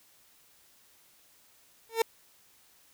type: tone with exponential growth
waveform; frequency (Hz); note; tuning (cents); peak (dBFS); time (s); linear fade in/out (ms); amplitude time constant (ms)
30% pulse; 453.3; A#4; -48; -17; 1.89-2.02; 5; 28
effects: white hiss -62 dBFS RMS until 2.93 s